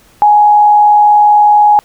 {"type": "tone with frequency modulation", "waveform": "sine", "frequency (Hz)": 835, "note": "G#5", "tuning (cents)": 9, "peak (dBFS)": -3, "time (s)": [0.22, 1.79], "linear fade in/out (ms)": 0, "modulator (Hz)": 75.8, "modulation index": 0.24, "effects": ["pink hiss -46 dBFS RMS until 1.84 s"]}